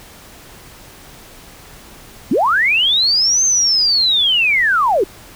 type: linear two-way sweep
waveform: sine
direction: up then down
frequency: 186.5 to 6360 to 337.8 Hz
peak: -11 dBFS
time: 2.31-5.04 s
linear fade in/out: 5 ms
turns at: 3.44 s
effects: pink hiss -40 dBFS RMS until 5.35 s